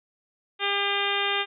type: harmonic tone with a mistuned harmonic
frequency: 401.6 Hz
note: G4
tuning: 42 cents sharp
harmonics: 1 / 2 / 3 / 4 / 5 / 6 / 7 / 8 / 9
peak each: -32 / -32 / -32 / -32 / -32 / -32 / -32 / -32 / -32 dBFS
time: 0.59-1.46 s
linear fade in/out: 50 ms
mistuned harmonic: 8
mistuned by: -20 cents
effects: none